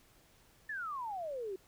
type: exponential sweep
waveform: sine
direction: down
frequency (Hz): 1800 to 365.7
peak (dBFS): -37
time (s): 0.69-1.56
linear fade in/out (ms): 5
effects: pink hiss -65 dBFS RMS until 1.67 s